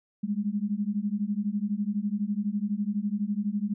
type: beating tone pair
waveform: sine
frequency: 200 / 212 Hz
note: G3 / G#3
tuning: +35 / +36 cents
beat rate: 12 Hz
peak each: -29 dBFS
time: 0.23-3.74 s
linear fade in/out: 10 ms
effects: none